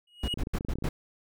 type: tone with exponential growth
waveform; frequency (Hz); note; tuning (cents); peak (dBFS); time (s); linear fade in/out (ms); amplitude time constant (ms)
triangle; 2892; F#7; -40; -25; 0.07-0.34; 5; 58
type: noise bursts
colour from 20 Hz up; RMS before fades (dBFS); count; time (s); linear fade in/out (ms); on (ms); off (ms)
brown; -29; 5; 0.23-0.89; 5; 52; 100
type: clicks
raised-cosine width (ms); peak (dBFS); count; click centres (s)
3; -22; 12; 0.34 / 0.375 / 0.434 / 0.471 / 0.553 / 0.609 / 0.649 / 0.686 / 0.756 / 0.786 / 0.824 / 0.855
effects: none